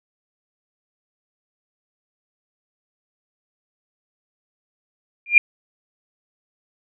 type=tone with exponential growth; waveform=sine; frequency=2400 Hz; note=D7; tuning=37 cents sharp; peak=-3 dBFS; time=5.26-5.38 s; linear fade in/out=2 ms; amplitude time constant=25 ms; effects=none